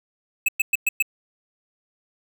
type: tone bursts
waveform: square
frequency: 2600 Hz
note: E7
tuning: 24 cents flat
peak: -17 dBFS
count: 5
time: 0.46-1.025 s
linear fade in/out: 5 ms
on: 25 ms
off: 110 ms
effects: none